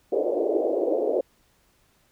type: band-pass noise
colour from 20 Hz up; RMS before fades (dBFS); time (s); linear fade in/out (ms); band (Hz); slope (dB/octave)
white; -24; 0.12-1.21; 5; 320 to 610; 48
effects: pink hiss -64 dBFS RMS until 2.11 s